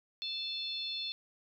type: harmonic tone with a mistuned harmonic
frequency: 880 Hz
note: A5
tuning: in tune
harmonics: 3 / 4 / 5 / 6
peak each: -46 / -38 / -39 / -53 dBFS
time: 0.22-1.12 s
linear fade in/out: 0 ms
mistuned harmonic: 5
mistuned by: -40 cents
effects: none